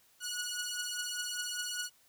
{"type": "beating tone pair", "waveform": "10% pulse", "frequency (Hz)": [1456, 1461], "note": ["F#6", "F#6"], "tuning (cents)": [-28, -22], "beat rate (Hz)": 5, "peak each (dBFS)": -30, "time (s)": [0.2, 1.9], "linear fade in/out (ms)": 50, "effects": ["white hiss -66 dBFS RMS until 2.08 s"]}